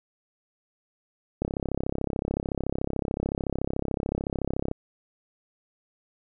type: click train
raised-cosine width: 2 ms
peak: -14 dBFS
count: 112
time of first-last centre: 1.42-4.714 s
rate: 33.7 Hz
effects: none